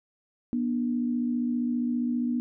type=tone pair together; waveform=sine; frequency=242.1 / 297.1 Hz; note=B3 / D4; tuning=-34 / +20 cents; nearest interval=major third; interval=354 cents; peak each=-25 / -33 dBFS; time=0.53-2.4 s; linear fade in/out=0 ms; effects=none